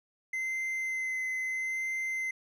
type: tone with vibrato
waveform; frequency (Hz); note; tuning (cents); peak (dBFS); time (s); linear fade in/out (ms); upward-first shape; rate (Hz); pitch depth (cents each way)
triangle; 2062; C7; -26; -29; 0.33-2.31; 5; sine; 0.76; 13
effects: none